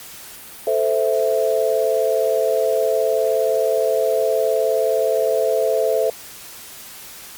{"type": "chord", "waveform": "sine", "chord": "A minor", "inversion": "none", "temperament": "equal with one note detuned", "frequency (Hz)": [440, 519.3, 659.3], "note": ["A4", "C5", "E5"], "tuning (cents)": [0, -13, 0], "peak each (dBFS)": -20, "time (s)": [0.67, 6.1], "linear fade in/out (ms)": 2, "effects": ["white hiss -38 dBFS RMS until 7.37 s", "Opus 48 kbps"]}